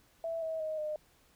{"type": "tone with pitch steps", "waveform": "sine", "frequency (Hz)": [660, 642.7, 625.8, 609.4], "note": ["E5", "E5", "D#5", "D#5"], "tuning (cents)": [2, -44, 10, -36], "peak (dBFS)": -33, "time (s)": [0.24, 0.96], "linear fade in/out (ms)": 2, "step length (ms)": 180, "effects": ["pink hiss -66 dBFS RMS until 1.35 s"]}